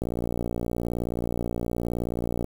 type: click train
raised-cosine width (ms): 2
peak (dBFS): -15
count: 144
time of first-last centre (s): 0.02-2.444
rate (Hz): 59
effects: 7-bit